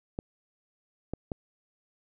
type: clicks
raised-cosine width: 2 ms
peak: -19 dBFS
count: 3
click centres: 0.189 / 1.136 / 1.318 s
effects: none